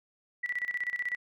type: tone with tremolo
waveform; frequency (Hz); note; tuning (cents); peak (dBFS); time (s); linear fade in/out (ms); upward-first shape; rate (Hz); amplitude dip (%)
sine; 1957; B6; -16; -28; 0.43-1.16; 10; square; 16; 80
effects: none